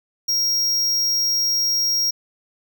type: tone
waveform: square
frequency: 5600 Hz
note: F8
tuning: 4 cents sharp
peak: -18 dBFS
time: 0.28-2.11 s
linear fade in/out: 10 ms
effects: none